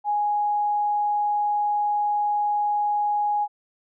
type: tone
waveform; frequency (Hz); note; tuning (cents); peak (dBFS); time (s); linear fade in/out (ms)
sine; 830; G#5; -1; -20; 0.04-3.48; 50
effects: none